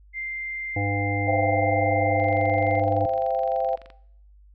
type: tone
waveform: sine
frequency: 2093 Hz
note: C7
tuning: in tune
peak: -28 dBFS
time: 0.13-2.83 s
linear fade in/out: 50 ms
type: harmonic tone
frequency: 100.6 Hz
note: G2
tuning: 45 cents sharp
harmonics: 1 / 3 / 5 / 7 / 8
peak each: -25 / -30 / -32 / -33 / -34 dBFS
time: 0.76-3.06 s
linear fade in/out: 5 ms
type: chord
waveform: sine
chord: C major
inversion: none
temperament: equal with one note detuned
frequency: 523.3 / 673.9 / 784 Hz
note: C5 / E5 / G5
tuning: 0 / +38 / 0 cents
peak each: -26 dBFS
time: 1.27-3.76 s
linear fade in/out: 10 ms
type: click train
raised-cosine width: 0.3 ms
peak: -30 dBFS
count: 41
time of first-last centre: 2.2-3.902 s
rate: 23.5 Hz
effects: noise-tail reverb RT60 0.7 s tail -20 dB re dry + added 50 Hz sine -49 dBFS peak until 4.54 s